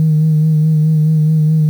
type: tone with vibrato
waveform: sine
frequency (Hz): 155.56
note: D#3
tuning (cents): 0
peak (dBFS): -7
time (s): 0-1.69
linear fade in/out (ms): 0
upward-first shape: sine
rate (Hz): 4.7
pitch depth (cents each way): 31
effects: tanh soft clip ceiling -5 dBFS + 7-bit